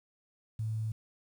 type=tone with quantisation; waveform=sine; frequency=110 Hz; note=A2; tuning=in tune; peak=-31 dBFS; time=0.59-0.92 s; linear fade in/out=5 ms; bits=10; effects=none